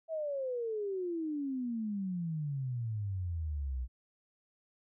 sine exponential sweep, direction down, 659.3 to 60.1 Hz, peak -33 dBFS, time 0.08-3.88 s, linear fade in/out 50 ms, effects none

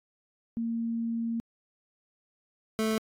sine / 25% pulse tone pair in turn, 230.2 / 219.5 Hz, A#3 / A3, -22 / -4 cents, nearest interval minor second, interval 82 cents, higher first, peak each -28 / -22 dBFS, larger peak second, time 0.57-1.4 / 2.79-2.98 s, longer first, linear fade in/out 0 ms, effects AAC 64 kbps

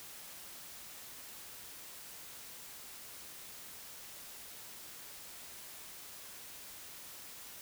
silence, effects white hiss -50 dBFS RMS until 7.61 s

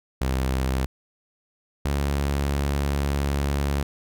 sawtooth tone pair in turn, 65.41 / 70.59 Hz, C2 / C#2, 0 / +32 cents, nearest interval minor second, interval 132 cents, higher second, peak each -18 dBFS, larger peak neither, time 0.21-0.86 / 1.85-3.83 s, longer second, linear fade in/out 5 ms, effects none

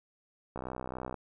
click train, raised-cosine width 1 ms, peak -24 dBFS, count 38, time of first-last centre 0.56-1.143 s, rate 63.5 Hz, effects none

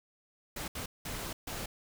pink noise bursts at uneven times, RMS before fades -39 dBFS, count 4, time 0.56-0.68 / 0.75-0.86 / 1.05-1.33 / 1.47-1.66 s, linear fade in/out 5 ms, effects none

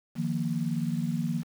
sine chord, Eb suspended second, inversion none, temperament equal, 155.56 / 174.61 / 233.1 Hz, Eb3 / F3 / Bb3, 0 / 0 / 0 cents, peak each -31 dBFS, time 0.15-1.44 s, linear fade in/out 50 ms, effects 8-bit

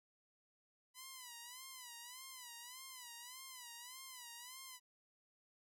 5% pulse tone with vibrato, 997 Hz, B5, 16 cents sharp, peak -39 dBFS, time 0.94-4.8 s, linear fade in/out 50 ms, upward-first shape sine, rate 1.7 Hz, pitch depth 110 cents each way, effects none

